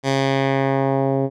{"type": "tone with low-pass filter sweep", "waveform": "10% pulse", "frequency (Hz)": 135.8, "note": "C#3", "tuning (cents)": -35, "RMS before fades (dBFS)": -19, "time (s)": [0.03, 1.3], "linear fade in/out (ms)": 50, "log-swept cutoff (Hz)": [6500, 460], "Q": 1, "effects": []}